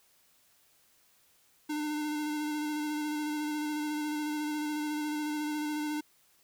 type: tone with vibrato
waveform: square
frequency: 300.8 Hz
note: D4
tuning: 42 cents sharp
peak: -32 dBFS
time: 1.69-6.01 s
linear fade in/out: 10 ms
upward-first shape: square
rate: 14 Hz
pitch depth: 15 cents each way
effects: white hiss -66 dBFS RMS until 6.43 s